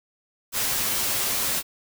white noise with comb filter, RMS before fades -25 dBFS, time 0.52-1.63 s, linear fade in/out 50 ms, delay 12 ms, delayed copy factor -0.55, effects none

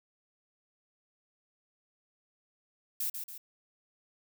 violet noise with echo, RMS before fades -33 dBFS, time 3-3.1 s, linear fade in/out 5 ms, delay 140 ms, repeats 2, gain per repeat -6 dB, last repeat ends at 3.38 s, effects none

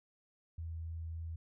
sine tone with vibrato, 82 Hz, E2, 9 cents flat, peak -39 dBFS, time 0.58-1.36 s, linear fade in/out 5 ms, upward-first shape triangle, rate 3.5 Hz, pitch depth 8 cents each way, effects none

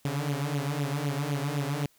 sawtooth tone with flanger, 143.1 Hz, D3, 45 cents flat, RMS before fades -30 dBFS, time 0.05-1.86 s, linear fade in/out 2 ms, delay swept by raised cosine 0.29 to 6.19 ms, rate 3.9 Hz, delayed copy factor +0.8, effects white hiss -64 dBFS RMS until 1.98 s

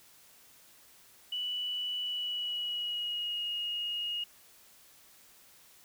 sine tone with pitch glide, 2960 to 2869 Hz, F#7 to F7, 0 to +46 cents, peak -32 dBFS, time 1.32-4.24 s, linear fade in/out 5 ms, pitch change -54 cents, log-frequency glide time 2-3.46 s, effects white hiss -59 dBFS RMS until 5.84 s

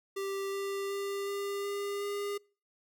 square tone with pitch steps, 392.3 / 395 / 397.8 / 400.5 / 403.3 / 406.1 Hz, G4 / G4 / G4 / G4 / G4 / G#4, +1 / +13 / +25 / +37 / +49 / -39 cents, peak -34 dBFS, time 0.16-2.38 s, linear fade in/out 10 ms, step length 370 ms, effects noise-tail reverb RT60 0.4 s tail -26 dB re dry

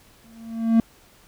triangle tone with exponential growth, 227 Hz, A#3, 46 cents flat, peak -9 dBFS, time 0.24-0.8 s, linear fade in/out 2 ms, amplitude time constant 120 ms, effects pink hiss -54 dBFS RMS until 1.27 s

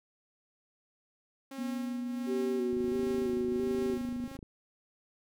sawtooth tone with tremolo, 270.9 Hz, C#4, 40 cents flat, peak -35 dBFS, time 1.51-4.37 s, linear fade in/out 5 ms, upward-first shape triangle, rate 1.4 Hz, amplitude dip 70%
sine tone, 244.1 Hz, B3, 20 cents flat, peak -33 dBFS, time 1.58-4.27 s, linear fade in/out 10 ms
sine tone with vibrato, 378.5 Hz, F#4, 39 cents sharp, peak -30 dBFS, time 2.26-3.99 s, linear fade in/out 50 ms, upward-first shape square, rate 1.5 Hz, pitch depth 36 cents each way
click train, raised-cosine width 3 ms, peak -33 dBFS, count 46, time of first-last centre 2.73-4.428 s, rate 26.5 Hz
effects none

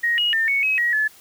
sine tone with pitch steps, 1879 / 2889 / 1803 / 2218 / 2550 / 1903 / 1724 Hz, A#6 / F#7 / A6 / C#7 / D#7 / A#6 / A6, +13 / -42 / +42 / 0 / +42 / +35 / -36 cents, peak -17 dBFS, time 0.03-1.08 s, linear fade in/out 10 ms, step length 150 ms, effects white hiss -49 dBFS RMS until 1.2 s

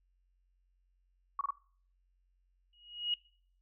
sine tone bursts, 1123 Hz, C#6, 22 cents sharp, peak -30 dBFS, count 3, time 1.39-1.506 s, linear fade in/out 2 ms, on 20 ms, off 28 ms
sine tone with exponential growth, 2890 Hz, F#7, 41 cents flat, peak -27 dBFS, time 2.73-3.14 s, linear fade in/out 2 ms, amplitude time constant 89 ms
effects noise-tail reverb RT60 0.5 s tail -22 dB re dry + added 45 Hz sine -70 dBFS peak until 3.61 s

